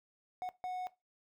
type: tone bursts at uneven times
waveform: triangle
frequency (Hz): 734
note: F#5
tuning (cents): -14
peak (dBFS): -34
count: 2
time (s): 0.42-0.49 / 0.64-0.87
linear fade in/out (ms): 0
effects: noise-tail reverb RT60 0.2 s tail -17 dB re dry